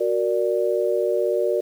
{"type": "chord", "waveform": "sine", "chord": "Gb augmented", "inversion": "none", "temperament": "equal", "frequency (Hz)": [370, 466.2, 587.3], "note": ["Gb4", "Bb4", "D5"], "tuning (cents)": [0, 0, 0], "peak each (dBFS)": -23, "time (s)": [0, 1.61], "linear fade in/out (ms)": 10, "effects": ["8-bit"]}